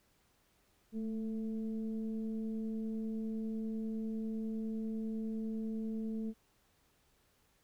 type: tone with frequency modulation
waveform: sine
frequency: 220 Hz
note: A3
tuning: in tune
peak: -35 dBFS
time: 0.92-6.34 s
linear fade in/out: 50 ms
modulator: 225 Hz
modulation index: 0.54
effects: pink hiss -72 dBFS RMS until 7.63 s

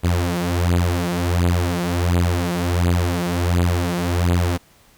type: beating tone pair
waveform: sawtooth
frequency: 86.8 / 88.2 Hz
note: F2 / F2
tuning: -10 / +18 cents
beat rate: 1.4 Hz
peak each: -16 dBFS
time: 0.03-4.58 s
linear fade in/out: 20 ms
effects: pink hiss -53 dBFS RMS until 4.97 s

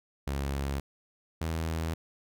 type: tone pair in turn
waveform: sawtooth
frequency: 69.3 / 81.04 Hz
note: C#2 / E2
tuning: 0 / -29 cents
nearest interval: minor third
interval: 271 cents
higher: second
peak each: -26 dBFS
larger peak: neither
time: 0.27-0.8 / 1.41-1.94 s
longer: neither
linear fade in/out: 5 ms
effects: none

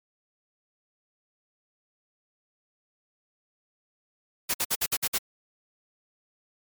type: noise bursts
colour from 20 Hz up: white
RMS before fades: -26 dBFS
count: 7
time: 4.49-5.184 s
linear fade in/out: 10 ms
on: 52 ms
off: 55 ms
effects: MP3 96 kbps

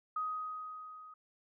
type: tone with level ramp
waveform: sine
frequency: 1254 Hz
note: D#6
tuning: 13 cents sharp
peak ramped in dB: -32 to -50 dBFS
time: 0.16-1.14 s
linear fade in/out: 5 ms
effects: none

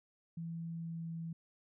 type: tone with pitch glide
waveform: sine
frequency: 166.2 to 165.05 Hz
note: E3 to E3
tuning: +15 to +2 cents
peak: -39 dBFS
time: 0.37-1.33 s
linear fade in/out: 5 ms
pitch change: -13 cents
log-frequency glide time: 0.72-1.11 s
effects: none

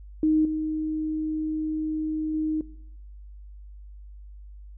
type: tone with level steps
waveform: sine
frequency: 311.1 Hz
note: D#4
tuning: in tune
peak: -18 / -26 / -24 dBFS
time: 0.23-2.61 s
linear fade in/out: 2 ms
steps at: 0.45 / 2.34 s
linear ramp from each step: 2 ms
effects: noise-tail reverb RT60 1.0 s tail -22 dB re dry + added 50 Hz sine -41 dBFS peak until 4.77 s

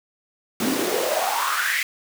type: noise with high-pass filter sweep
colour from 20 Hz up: pink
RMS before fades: -23 dBFS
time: 0.6-1.83 s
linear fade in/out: 2 ms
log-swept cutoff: 220 to 2200 Hz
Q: 5.6
effects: none

